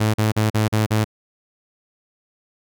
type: tone bursts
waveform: sawtooth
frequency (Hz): 108.1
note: A2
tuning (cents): -30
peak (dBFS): -12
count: 6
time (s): 0-1.045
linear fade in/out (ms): 10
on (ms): 140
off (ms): 41
effects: none